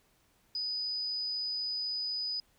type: tone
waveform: sine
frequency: 4978 Hz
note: D#8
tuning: in tune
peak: -32 dBFS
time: 0.55-2.4 s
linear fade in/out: 2 ms
effects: pink hiss -69 dBFS RMS until 2.58 s